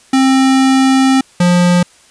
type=tone pair in turn; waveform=square; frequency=265 / 176.87 Hz; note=C4 / F3; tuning=+22 / +22 cents; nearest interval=perfect fifth; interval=700 cents; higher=first; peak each=-8 dBFS; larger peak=neither; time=0.13-1.21 / 1.4-1.83 s; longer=first; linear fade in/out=5 ms; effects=white hiss -46 dBFS RMS until 2.1 s + resampled to 22050 Hz